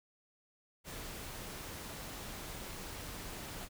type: noise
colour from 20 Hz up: pink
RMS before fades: -45 dBFS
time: 0.84-3.69 s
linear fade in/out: 50 ms
effects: none